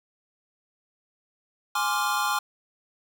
square chord, D half-diminished seventh, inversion second, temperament equal, 830.6 / 1046.5 / 1174.7 / 1396.9 Hz, Ab5 / C6 / D6 / F6, 0 / 0 / 0 / 0 cents, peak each -30 dBFS, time 1.75-2.39 s, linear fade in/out 5 ms, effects none

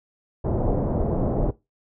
pink low-pass noise, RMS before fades -23 dBFS, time 0.44-1.51 s, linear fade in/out 10 ms, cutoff 710 Hz, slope 24 dB/octave, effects noise-tail reverb RT60 0.2 s tail -18 dB re dry

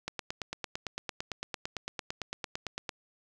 click train, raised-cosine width 0.2 ms, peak -17 dBFS, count 26, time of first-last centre 0.08-2.892 s, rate 8.89 Hz, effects none

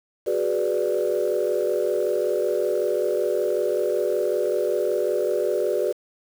sine chord, G# half-diminished seventh, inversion third, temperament equal, 370 / 415.3 / 493.9 / 587.3 Hz, F#4 / G#4 / B4 / D5, 0 / 0 / 0 / 0 cents, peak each -25 dBFS, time 0.26-5.93 s, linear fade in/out 20 ms, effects tanh soft clip ceiling -13 dBFS + 7-bit

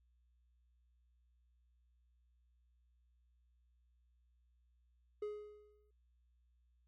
triangle tone with exponential decay, 418.9 Hz, G#4, 15 cents sharp, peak -35 dBFS, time 5.22-5.91 s, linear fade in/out 5 ms, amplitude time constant 150 ms, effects added 60 Hz sine -70 dBFS peak until 6.87 s + MP3 48 kbps

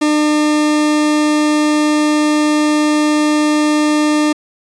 40% pulse tone, 301.4 Hz, D4, 45 cents sharp, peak -10 dBFS, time 0.01-4.33 s, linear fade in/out 10 ms, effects resampled to 22050 Hz

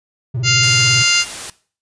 triangle tone with vibrato, 122.4 Hz, B2, 15 cents flat, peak -16 dBFS, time 0.34-1.03 s, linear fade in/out 10 ms, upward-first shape square, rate 18 Hz, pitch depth 140 cents each way
harmonic tone, 698.5 Hz, F5, in tune, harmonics 2 / 3 / 4 / 5 / 6 / 7 / 8 / 9 / 10, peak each -22 / -20 / -16 / -28 / -21 / -19 / -30 / -21 / -24 dBFS, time 0.43-1.25 s, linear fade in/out 50 ms
white noise, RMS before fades -28 dBFS, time 0.63-1.5 s, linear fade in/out 2 ms
effects noise-tail reverb RT60 0.4 s tail -18 dB re dry + resampled to 22050 Hz

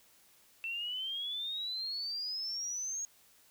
sine exponential sweep, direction up, 2669 to 6620 Hz, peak -35 dBFS, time 0.64-3.05 s, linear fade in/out 0 ms, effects white hiss -64 dBFS RMS until 3.5 s

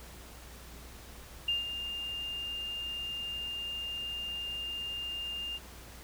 sine tone with ADSR envelope, 2806 Hz, F7, 8 cents sharp, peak -26 dBFS, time 1.48-5.59 s, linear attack 5 ms, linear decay 150 ms, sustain -9 dB, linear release 32 ms, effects added 60 Hz sine -50 dBFS peak until 6.03 s + pink hiss -51 dBFS RMS until 6.03 s

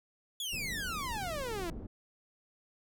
sawtooth exponential sweep, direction down, 3475 to 322 Hz, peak -32 dBFS, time 0.4-1.7 s, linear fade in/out 2 ms
pink low-pass noise, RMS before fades -43 dBFS, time 0.52-1.87 s, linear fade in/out 10 ms, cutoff 370 Hz, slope 12 dB/octave
effects none

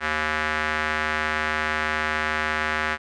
square tone with band-pass filter, 77.2 Hz, D#2, 13 cents flat, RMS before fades -25 dBFS, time 0-2.98 s, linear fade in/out 50 ms, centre 1700 Hz, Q 2.2, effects resampled to 22050 Hz

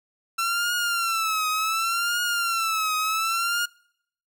sawtooth tone with vibrato, 1345 Hz, E6, 34 cents sharp, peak -19 dBFS, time 0.38-3.66 s, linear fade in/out 10 ms, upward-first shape triangle, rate 0.68 Hz, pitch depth 120 cents each way, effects noise-tail reverb RT60 0.7 s tail -26 dB re dry

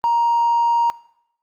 sine tone with hard clipping, 938 Hz, A#5, 11 cents sharp, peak -15 dBFS, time 0.04-0.9 s, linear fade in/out 0 ms, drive 1 dB, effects noise-tail reverb RT60 0.8 s tail -21 dB re dry + Opus 32 kbps

